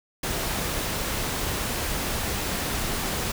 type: noise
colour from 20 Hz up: pink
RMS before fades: -28 dBFS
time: 0.23-3.32 s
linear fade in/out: 5 ms
effects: none